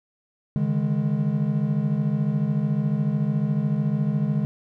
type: chord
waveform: triangle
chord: C# suspended second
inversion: none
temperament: equal with one note detuned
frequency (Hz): 141.67 / 155.56 / 207.7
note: C#3 / D#3 / G#3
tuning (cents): +38 / 0 / 0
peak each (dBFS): -23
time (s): 0.56-4.45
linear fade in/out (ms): 0
effects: none